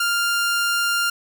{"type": "tone", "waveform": "sawtooth", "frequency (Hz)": 1398, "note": "F6", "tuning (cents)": 1, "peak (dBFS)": -15, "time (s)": [0, 1.1], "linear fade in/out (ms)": 5, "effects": []}